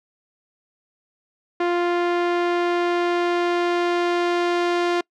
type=tone with low-pass filter sweep; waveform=sawtooth; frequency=349.2 Hz; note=F4; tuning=in tune; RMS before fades=-21 dBFS; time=1.6-5.01 s; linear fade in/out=5 ms; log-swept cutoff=2400 to 4100 Hz; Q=0.74; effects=noise-tail reverb RT60 0.1 s tail -26 dB re dry